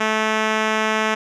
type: tone with low-pass filter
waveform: 5% pulse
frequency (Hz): 217.7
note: A3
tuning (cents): -18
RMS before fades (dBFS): -20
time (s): 0-1.15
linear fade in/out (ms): 10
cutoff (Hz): 4700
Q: 0.62
effects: none